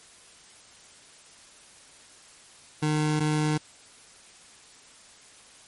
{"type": "tone pair in turn", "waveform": "25% pulse", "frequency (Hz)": [152.5, 152.5], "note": ["D#3", "D#3"], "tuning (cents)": [-34, -34], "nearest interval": "unison", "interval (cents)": 0, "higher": "neither", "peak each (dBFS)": -19, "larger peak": "neither", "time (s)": [[2.82, 3.2], [3.2, 3.58]], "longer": "neither", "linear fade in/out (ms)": 10, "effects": ["white hiss -52 dBFS RMS until 5.67 s", "MP3 48 kbps"]}